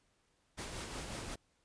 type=noise with tremolo; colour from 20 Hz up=pink; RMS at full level=-42 dBFS; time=0.57-1.36 s; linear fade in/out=20 ms; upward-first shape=sine; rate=5.5 Hz; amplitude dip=35%
type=clicks; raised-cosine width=2 ms; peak=-37 dBFS; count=7; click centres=0.965 / 0.997 / 1.105 / 1.189 / 1.237 / 1.281 / 1.355 s
effects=pink hiss -75 dBFS RMS until 1.64 s + resampled to 22050 Hz